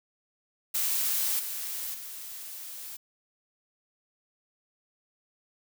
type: noise with level steps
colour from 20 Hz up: blue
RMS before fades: -28 / -35 / -41 dBFS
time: 0.74-2.97 s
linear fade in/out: 10 ms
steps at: 1.39 / 1.94 s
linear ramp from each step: 5 ms
effects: none